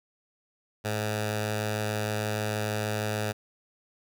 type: tone with notch filter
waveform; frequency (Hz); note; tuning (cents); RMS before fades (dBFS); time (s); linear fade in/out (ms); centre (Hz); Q
10% pulse; 106.5; G#2; +44; -30; 0.84-3.33; 20; 280; 1.2
effects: none